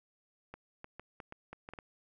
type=clicks; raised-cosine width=0.5 ms; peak=-30 dBFS; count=9; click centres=0.54 / 0.844 / 0.996 / 1.202 / 1.324 / 1.53 / 1.689 / 1.736 / 1.788 s; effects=none